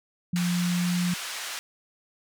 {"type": "tone with pitch glide", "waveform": "sine", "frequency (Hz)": [176.1, 177.22], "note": ["F3", "F3"], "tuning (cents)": [15, 26], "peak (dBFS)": -23, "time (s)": [0.33, 1.14], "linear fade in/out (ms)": 5, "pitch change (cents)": 11, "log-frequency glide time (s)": [0.47, 1.02]}
{"type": "band-pass noise", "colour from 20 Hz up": "pink", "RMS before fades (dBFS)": -35, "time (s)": [0.36, 1.59], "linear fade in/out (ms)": 0, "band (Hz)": [1400, 9800], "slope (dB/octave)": 12}
{"effects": []}